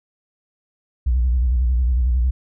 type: tone with vibrato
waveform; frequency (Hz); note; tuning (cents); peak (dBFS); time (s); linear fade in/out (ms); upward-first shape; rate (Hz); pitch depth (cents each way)
sine; 61.74; B1; 0; -13; 1.06-2.31; 10; square; 11; 96
effects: tanh soft clip ceiling -12 dBFS